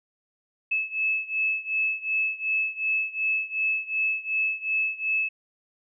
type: beating tone pair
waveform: sine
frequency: 2601 / 2603.7 Hz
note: E7 / E7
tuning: -24 / -22 cents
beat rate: 2.7 Hz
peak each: -26 / -28 dBFS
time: 0.71-5.29 s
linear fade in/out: 10 ms
effects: none